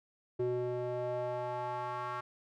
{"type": "tone with band-pass filter sweep", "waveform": "square", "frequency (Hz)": 123.4, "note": "B2", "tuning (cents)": -1, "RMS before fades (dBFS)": -36, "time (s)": [0.39, 2.21], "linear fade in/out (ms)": 10, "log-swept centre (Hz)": [380, 1200], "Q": 3.1, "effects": []}